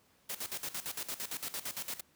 white noise with tremolo, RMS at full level -38 dBFS, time 0.29-2.01 s, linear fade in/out 10 ms, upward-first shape square, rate 8.8 Hz, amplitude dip 80%, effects pink hiss -68 dBFS RMS until 2.15 s + high-pass 80 Hz 12 dB/octave

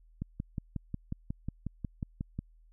click train, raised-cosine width 5 ms, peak -22 dBFS, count 13, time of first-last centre 0.22-2.39 s, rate 5.53 Hz, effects added 40 Hz sine -57 dBFS peak until 2.72 s

